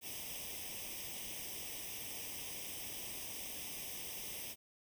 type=noise with comb filter; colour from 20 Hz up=white; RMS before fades=-45 dBFS; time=0.01-4.56 s; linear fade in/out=50 ms; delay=0.35 ms; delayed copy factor=+0.85; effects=none